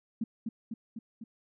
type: tone with echo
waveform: sine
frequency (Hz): 226.3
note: A3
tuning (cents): +49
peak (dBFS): -28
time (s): 0.21-0.24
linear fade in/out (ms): 5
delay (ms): 250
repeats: 4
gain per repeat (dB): -3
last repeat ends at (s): 1.24
effects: none